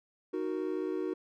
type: chord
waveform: triangle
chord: D# minor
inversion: none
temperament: equal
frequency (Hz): 311.1 / 370 / 466.2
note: D#4 / F#4 / A#4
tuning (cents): 0 / 0 / 0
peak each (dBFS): -34 / -32 / -37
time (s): 0.33-1.14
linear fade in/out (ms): 10
effects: none